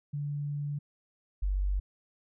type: tone pair in turn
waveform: sine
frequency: 145 / 48.05 Hz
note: D3 / G1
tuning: -22 / -34 cents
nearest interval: octave + perfect fifth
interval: 1912 cents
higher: first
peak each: -31 / -26 dBFS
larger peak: second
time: 0.13-0.79 / 1.42-1.8 s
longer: first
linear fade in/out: 10 ms
effects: none